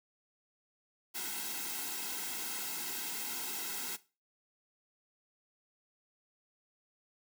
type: noise with comb filter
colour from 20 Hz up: white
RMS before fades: -39 dBFS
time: 1.14-3.97 s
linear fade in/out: 20 ms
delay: 1.7 ms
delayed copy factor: -1
effects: noise-tail reverb RT60 0.3 s tail -17 dB re dry + high-pass 200 Hz 12 dB/octave

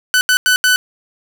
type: tone bursts at uneven times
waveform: sawtooth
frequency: 1499 Hz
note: F#6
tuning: 22 cents sharp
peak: -6 dBFS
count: 4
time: 0.14-0.21 / 0.29-0.37 / 0.46-0.56 / 0.64-0.76 s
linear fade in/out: 0 ms
effects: none

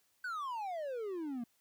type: exponential sweep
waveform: triangle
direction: down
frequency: 1532 to 227.7 Hz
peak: -35 dBFS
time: 0.24-1.44 s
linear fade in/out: 5 ms
effects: white hiss -74 dBFS RMS until 1.6 s

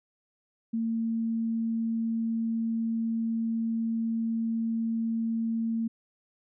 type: tone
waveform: sine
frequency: 227 Hz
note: A#3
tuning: 46 cents flat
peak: -26 dBFS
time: 0.73-5.88 s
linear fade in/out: 10 ms
effects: none

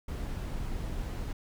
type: noise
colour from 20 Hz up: brown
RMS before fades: -35 dBFS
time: 0.08-1.33 s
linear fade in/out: 5 ms
effects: none

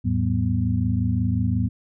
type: tone cluster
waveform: sine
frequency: 82.1 / 107.6 / 188.2 / 245.1 Hz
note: E2 / A2 / F#3 / B3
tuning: -6 / -38 / +30 / -13 cents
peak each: -26 / -22 / -27 / -26 dBFS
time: 0.04-1.69 s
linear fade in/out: 20 ms
effects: none

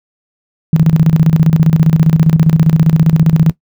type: tone with tremolo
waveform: sine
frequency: 159.8 Hz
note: D#3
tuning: 47 cents sharp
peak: -3 dBFS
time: 0.73-3.51 s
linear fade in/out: 2 ms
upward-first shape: square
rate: 15 Hz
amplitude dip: 75%
effects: noise-tail reverb RT60 0.1 s tail -18 dB re dry

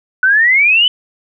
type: exponential sweep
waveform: sine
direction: up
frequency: 1480 to 3055 Hz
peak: -7 dBFS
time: 0.23-0.88 s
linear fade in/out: 2 ms
effects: none

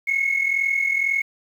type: tone pair together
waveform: sine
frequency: 2175 / 2217 Hz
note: C#7 / C#7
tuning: -33 / 0 cents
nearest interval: unison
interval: 33 cents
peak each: -19 / -23 dBFS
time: 0.07-1.22 s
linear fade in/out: 10 ms
effects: tanh soft clip ceiling -13 dBFS + 8-bit

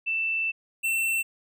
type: tone pair in turn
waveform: sine / square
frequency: 2661 / 2690 Hz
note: E7 / E7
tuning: +16 / +34 cents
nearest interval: unison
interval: 18 cents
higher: second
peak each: -24 dBFS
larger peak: neither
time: 0.06-0.52 / 0.83-1.23 s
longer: first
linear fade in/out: 20 ms
effects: none

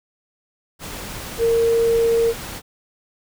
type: tone in noise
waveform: sine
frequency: 460.9 Hz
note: A#4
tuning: 20 cents flat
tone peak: -14 dBFS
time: 1.38-2.34 s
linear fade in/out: 50 ms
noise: pink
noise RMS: -32 dBFS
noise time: 0.79-2.62 s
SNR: +15 dB
effects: none

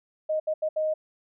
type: tone bursts at uneven times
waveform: sine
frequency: 622.3 Hz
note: D#5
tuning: in tune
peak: -23 dBFS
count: 4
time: 0.29-0.4 / 0.47-0.54 / 0.62-0.69 / 0.76-0.94 s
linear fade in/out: 10 ms
effects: none

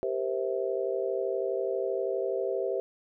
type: chord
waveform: sine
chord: C dominant seventh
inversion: second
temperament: just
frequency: 392.4 / 470.9 / 523.3 / 654.1 Hz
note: G4 / Bb4 / C5 / E5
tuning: +2 / +18 / 0 / -14 cents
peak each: -31 / -35 / -32 / -35 dBFS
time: 0.03-2.8 s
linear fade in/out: 0 ms
effects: none

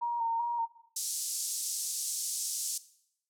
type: tone with vibrato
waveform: sine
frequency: 932.3 Hz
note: A#5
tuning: in tune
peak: -28 dBFS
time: 0.01-0.66 s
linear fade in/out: 20 ms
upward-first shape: square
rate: 2.6 Hz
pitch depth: 27 cents each way
type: band-pass noise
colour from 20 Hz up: pink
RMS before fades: -35 dBFS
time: 0.96-2.78 s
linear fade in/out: 5 ms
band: 5600 to 11000 Hz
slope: 24 dB/octave
effects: noise-tail reverb RT60 0.7 s tail -17 dB re dry

